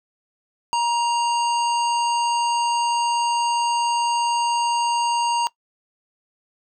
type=harmonic tone with a mistuned harmonic; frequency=932.3 Hz; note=A#5; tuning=in tune; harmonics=1 / 3 / 5 / 7 / 9; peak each=-18 / -28 / -32 / -35 / -37 dBFS; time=0.73-5.47 s; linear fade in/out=0 ms; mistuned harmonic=1; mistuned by=+23 cents; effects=noise-tail reverb RT60 0.1 s tail -20 dB re dry